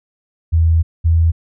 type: tone pair in turn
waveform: sine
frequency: 81.9 / 82.47 Hz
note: E2 / E2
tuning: -11 / +1 cents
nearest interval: unison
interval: 12 cents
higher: second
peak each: -9 dBFS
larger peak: neither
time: 0.52-0.83 / 1.04-1.32 s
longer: first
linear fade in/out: 20 ms
effects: none